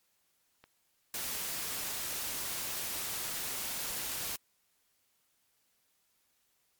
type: click train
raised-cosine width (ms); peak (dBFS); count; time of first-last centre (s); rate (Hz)
0.3; -37; 4; 0.64-4.294; 0.821
type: noise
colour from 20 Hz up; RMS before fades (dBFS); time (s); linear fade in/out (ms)
white; -37; 1.14-4.36; 2
effects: white hiss -74 dBFS RMS until 6.79 s + MP3 96 kbps